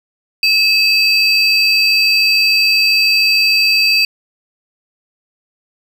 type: tone pair together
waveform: triangle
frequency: 2587 / 4666 Hz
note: E7 / D8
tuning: -33 / -12 cents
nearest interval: minor seventh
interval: 1021 cents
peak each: -11 dBFS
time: 0.43-4.05 s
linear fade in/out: 2 ms
effects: none